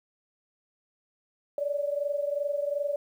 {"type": "tone pair together", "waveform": "sine", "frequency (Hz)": [571, 593.7], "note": ["D5", "D5"], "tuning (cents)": [-49, 19], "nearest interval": "minor second", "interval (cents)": 68, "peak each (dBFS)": [-28, -32], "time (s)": [1.58, 2.96], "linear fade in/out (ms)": 2, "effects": ["10-bit"]}